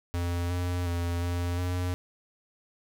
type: tone with pitch steps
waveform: square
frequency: 86.9 / 88.8 / 86.3 / 87.5 / 89.7 Hz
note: F2 / F2 / F2 / F2 / F2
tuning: -8 / +29 / -20 / +4 / +47 cents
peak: -28 dBFS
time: 0.14-1.94 s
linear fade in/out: 0 ms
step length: 360 ms
effects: none